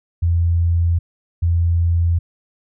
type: tone pair in turn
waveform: sine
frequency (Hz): 85 / 85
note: F2 / F2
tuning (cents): -46 / -46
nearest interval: unison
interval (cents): 0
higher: neither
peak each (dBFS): -13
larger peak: neither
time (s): 0.22-0.99 / 1.42-2.19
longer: neither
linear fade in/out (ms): 10
effects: none